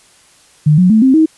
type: tone with pitch steps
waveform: sine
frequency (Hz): 151.3 / 182.02 / 219 / 263.4 / 316.9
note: D#3 / F#3 / A3 / C4 / D#4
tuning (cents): -48 / -28 / -8 / +12 / +32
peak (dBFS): -5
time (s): 0.66-1.26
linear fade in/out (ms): 10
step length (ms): 120
effects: white hiss -47 dBFS RMS until 1.37 s + resampled to 24000 Hz